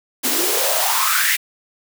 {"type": "noise with high-pass filter sweep", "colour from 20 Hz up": "white", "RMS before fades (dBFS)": -18, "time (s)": [0.23, 1.37], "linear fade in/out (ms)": 20, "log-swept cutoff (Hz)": [240, 2100], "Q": 5.3, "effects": []}